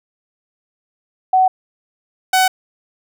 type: tone pair in turn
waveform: sine / sawtooth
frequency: 750 / 750 Hz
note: F#5 / F#5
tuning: +23 / +23 cents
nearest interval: unison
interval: 0 cents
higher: neither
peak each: -9 / -7 dBFS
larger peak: second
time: 1.33-1.48 / 2.33-2.48 s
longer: neither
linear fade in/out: 5 ms
effects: none